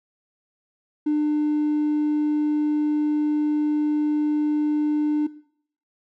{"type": "tone", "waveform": "triangle", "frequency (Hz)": 300, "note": "D4", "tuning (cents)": 37, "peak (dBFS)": -15, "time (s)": [1.06, 5.27], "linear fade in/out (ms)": 10, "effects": ["noise-tail reverb RT60 0.6 s tail -21 dB re dry", "tanh soft clip ceiling -15 dBFS"]}